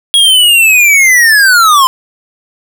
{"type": "linear sweep", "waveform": "square", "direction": "down", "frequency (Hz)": [3322, 1020], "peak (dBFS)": -4, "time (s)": [0.14, 1.87], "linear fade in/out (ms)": 0, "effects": []}